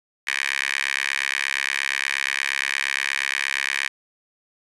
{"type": "tone with high-pass filter", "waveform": "10% pulse", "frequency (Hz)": 68.5, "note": "C#2", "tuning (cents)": -20, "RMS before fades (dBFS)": -25, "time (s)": [0.27, 3.88], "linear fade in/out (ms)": 5, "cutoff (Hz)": 2000, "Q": 4.4, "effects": ["resampled to 24000 Hz"]}